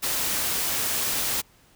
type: noise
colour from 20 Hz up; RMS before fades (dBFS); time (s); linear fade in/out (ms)
white; -26; 0.02-1.42; 20
effects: pink hiss -58 dBFS RMS until 1.75 s